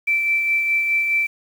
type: tone with tremolo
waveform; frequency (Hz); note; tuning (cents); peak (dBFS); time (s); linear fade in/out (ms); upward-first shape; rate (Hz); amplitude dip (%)
sine; 2333; D7; -12; -15; 0.07-1.27; 10; sine; 4.8; 35
effects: 7-bit